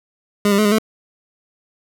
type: tone with pitch steps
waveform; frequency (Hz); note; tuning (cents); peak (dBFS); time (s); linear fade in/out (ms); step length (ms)
25% pulse; 205.2 / 199.4 / 213.5 / 205 / 218.5; G#3 / G3 / G#3 / G#3 / A3; -21 / +30 / +48 / -22 / -12; -9; 0.45-0.785; 2; 67
effects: none